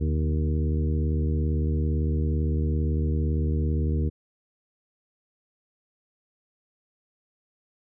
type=harmonic tone with a mistuned harmonic; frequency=77.78 Hz; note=D#2; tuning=in tune; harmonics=1 / 2 / 3 / 4 / 5 / 6; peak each=-23 / -29 / -33 / -35 / -37 / -39 dBFS; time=0-4.1 s; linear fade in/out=20 ms; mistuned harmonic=2; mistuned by=-61 cents; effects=none